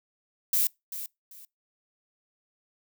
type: noise with echo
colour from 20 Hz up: violet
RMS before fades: -24 dBFS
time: 0.53-0.67 s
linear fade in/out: 2 ms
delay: 390 ms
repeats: 2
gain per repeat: -12 dB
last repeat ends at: 1.45 s
effects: noise-tail reverb RT60 0.2 s tail -25 dB re dry